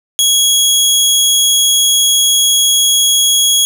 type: tone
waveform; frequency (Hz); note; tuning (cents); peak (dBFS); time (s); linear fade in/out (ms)
20% pulse; 3322; G#7; 0; -3; 0.19-3.65; 0
effects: none